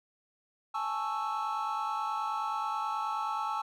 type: chord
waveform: triangle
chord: A major seventh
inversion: third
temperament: equal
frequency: 830.6 / 880 / 1108.7 / 1318.5 Hz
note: G#5 / A5 / C#6 / E6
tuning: 0 / 0 / 0 / 0 cents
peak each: -35 / -33 / -35 / -33 dBFS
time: 0.74-3.62 s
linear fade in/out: 10 ms
effects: tanh soft clip ceiling -22 dBFS